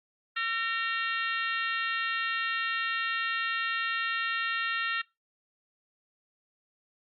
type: harmonic tone with a mistuned harmonic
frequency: 460 Hz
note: A#4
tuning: 23 cents flat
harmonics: 3 / 4 / 5 / 6 / 7 / 8 / 9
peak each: -33 / -32 / -42 / -35 / -40 / -41 / -45 dBFS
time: 0.36-5.02 s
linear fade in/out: 10 ms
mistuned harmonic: 3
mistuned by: -38 cents
effects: noise-tail reverb RT60 0.2 s tail -21 dB re dry + Opus 48 kbps